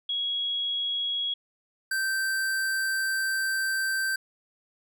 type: tone pair in turn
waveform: sine / square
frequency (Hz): 3322 / 1558.7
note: G#7 / G6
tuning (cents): 0 / -10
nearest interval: octave + minor second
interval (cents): 1310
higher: first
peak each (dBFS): -26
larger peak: neither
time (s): 0.09-1.34 / 1.91-4.16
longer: second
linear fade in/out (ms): 5
effects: none